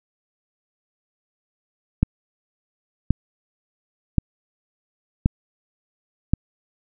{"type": "click train", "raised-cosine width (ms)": 5, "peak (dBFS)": -3, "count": 5, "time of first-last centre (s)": [2.03, 6.336], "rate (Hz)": 0.929, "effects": []}